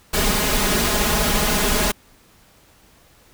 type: noise with comb filter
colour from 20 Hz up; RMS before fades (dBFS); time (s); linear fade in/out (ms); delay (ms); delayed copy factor
pink; -19; 0.13-1.92; 10; 4.8; +0.8
effects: pink hiss -53 dBFS RMS until 3.33 s